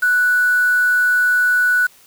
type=tone with quantisation; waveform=sine; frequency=1480 Hz; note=F#6; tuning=in tune; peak=-12 dBFS; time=0.02-1.87 s; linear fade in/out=10 ms; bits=5; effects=white hiss -49 dBFS RMS until 2.06 s